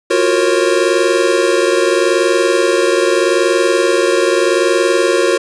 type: chord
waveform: square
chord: Gb major seventh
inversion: third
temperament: equal with one note detuned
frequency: 349.2 / 370 / 466.2 / 544.5 Hz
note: F4 / Gb4 / Bb4 / Db5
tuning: 0 / 0 / 0 / -31 cents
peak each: -17 dBFS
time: 0.1-5.38 s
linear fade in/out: 10 ms
effects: resampled to 22050 Hz + 7-bit

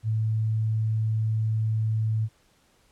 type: tone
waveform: sine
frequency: 110 Hz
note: A2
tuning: in tune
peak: -22 dBFS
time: 0.03-2.29 s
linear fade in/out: 50 ms
effects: pink hiss -63 dBFS RMS until 2.91 s + low-pass 11000 Hz 12 dB/octave

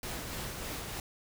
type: noise with tremolo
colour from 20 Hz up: pink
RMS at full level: -38 dBFS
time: 0.03-1 s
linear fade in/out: 2 ms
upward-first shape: sine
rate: 3.3 Hz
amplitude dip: 30%
effects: none

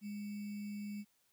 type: tone with sample-and-hold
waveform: sine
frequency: 206.1 Hz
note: G#3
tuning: 13 cents flat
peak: -40 dBFS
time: 0.01-1.05 s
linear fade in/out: 50 ms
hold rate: 2450 Hz
effects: white hiss -75 dBFS RMS until 1.32 s

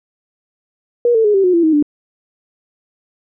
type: tone with pitch steps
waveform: sine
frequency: 478.9 / 446.8 / 416.9 / 389 / 362.9 / 338.6 / 316 / 294.8 Hz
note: A#4 / A4 / G#4 / G4 / F#4 / E4 / D#4 / D4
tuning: +47 / +27 / +7 / -13 / -34 / +46 / +27 / +7 cents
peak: -9 dBFS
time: 1.05-1.826 s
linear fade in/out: 2 ms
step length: 97 ms
effects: none

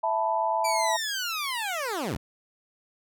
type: chord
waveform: sine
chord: E suspended fourth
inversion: none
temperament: equal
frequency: 659.3 / 880 / 987.8 Hz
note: E5 / A5 / B5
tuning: 0 / 0 / 0 cents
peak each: -28 / -26 / -29 dBFS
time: 0.03-0.97 s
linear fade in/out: 10 ms
type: linear sweep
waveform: 15% pulse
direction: down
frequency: 2349 to 49 Hz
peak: -22 dBFS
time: 0.64-2.17 s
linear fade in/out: 10 ms
effects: none

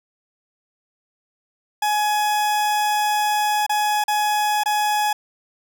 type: tone with dropouts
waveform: 40% pulse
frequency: 841 Hz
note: G#5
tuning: 22 cents sharp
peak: -17 dBFS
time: 1.82-5.13 s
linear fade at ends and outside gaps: 5 ms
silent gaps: 3.665-3.694 / 4.04-4.08 / 4.636-4.658 s
effects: none

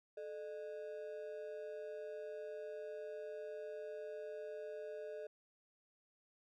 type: ring-modulated tone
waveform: triangle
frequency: 520 Hz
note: C5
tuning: 11 cents flat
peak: -39 dBFS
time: 0.17-5.27 s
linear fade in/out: 5 ms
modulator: 86 Hz
effects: none

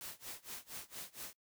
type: noise with tremolo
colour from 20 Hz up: white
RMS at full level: -45 dBFS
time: 0.01-1.33 s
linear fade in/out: 0 ms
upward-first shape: sine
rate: 4.3 Hz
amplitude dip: 95%
effects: noise-tail reverb RT60 0.1 s tail -24 dB re dry

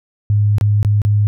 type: tone with dropouts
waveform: sine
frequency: 103.83 Hz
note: G#2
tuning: in tune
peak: -10 dBFS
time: 0.3-1.27 s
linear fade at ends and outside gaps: 0 ms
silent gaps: 0.583-0.611 / 0.829-0.848 / 1.018-1.05 s
effects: none

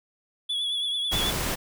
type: tone with vibrato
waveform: triangle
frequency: 3399 Hz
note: G#7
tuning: 39 cents sharp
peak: -24 dBFS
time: 0.49-1.31 s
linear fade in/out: 10 ms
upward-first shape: triangle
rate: 9.2 Hz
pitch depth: 51 cents each way
type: noise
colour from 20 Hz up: pink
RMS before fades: -28 dBFS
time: 1.11-1.56 s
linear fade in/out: 20 ms
effects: none

